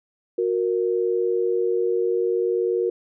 sine tone pair together, 365.8 / 466.2 Hz, F#4 / A#4, -20 / 0 cents, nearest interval major third, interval 420 cents, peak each -22 / -22 dBFS, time 0.38-2.9 s, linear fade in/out 5 ms, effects none

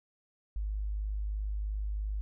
sine tone, 51.5 Hz, G#1, 14 cents flat, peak -31 dBFS, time 0.56-2.21 s, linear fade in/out 0 ms, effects none

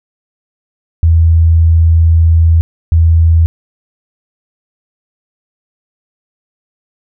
sine tone bursts at uneven times, 82.2 Hz, E2, 4 cents flat, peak -4 dBFS, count 2, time 1.03-2.61 / 2.92-3.46 s, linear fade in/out 0 ms, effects none

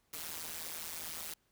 white noise with amplitude modulation, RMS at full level -39 dBFS, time 0.13-1.34 s, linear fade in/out 5 ms, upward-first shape sine, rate 162 Hz, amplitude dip 95%, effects pink hiss -75 dBFS RMS until 1.51 s

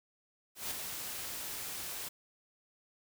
white noise with ADSR envelope, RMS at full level -36 dBFS, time 0.55-2.09 s, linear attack 160 ms, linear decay 10 ms, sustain -5 dB, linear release 11 ms, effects none

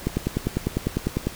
click train, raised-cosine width 3 ms, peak -9 dBFS, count 13, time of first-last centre 0.07-1.27 s, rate 10 Hz, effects pink hiss -39 dBFS RMS until 1.35 s

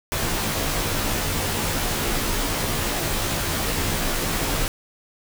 pink noise with comb filter, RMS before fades -24 dBFS, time 0.12-4.68 s, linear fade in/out 0 ms, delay 16 ms, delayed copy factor -0.9, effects none

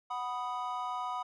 triangle chord, B major, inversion second, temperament equal, 740 / 987.8 / 1244.5 Hz, F#5 / B5 / D#6, 0 / 0 / 0 cents, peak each -37 / -35 / -37 dBFS, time 0.1-1.23 s, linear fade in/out 10 ms, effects resampled to 22050 Hz

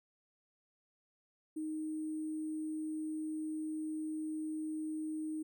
sine tone with sample-and-hold, 311.1 Hz, D#4, in tune, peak -36 dBFS, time 1.56-5.43 s, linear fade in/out 10 ms, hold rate 8820 Hz, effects none

